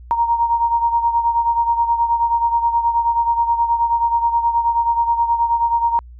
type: beating tone pair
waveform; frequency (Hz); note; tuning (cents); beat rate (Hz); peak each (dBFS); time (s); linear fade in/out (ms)
sine; 932.3 / 941.7; A#5 / A#5; 0 / +17; 9.4; -15 / -21; 0.11-5.99; 0
effects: added 60 Hz sine -36 dBFS peak until 6.19 s